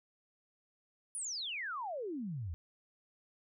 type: exponential sweep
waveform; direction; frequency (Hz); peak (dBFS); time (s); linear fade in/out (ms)
sine; down; 10260 to 75.1; -37; 1.15-2.54; 0
effects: none